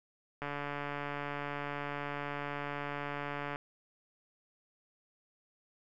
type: click train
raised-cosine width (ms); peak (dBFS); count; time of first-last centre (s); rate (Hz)
0.5; -23; 453; 0.42-3.559; 144
effects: none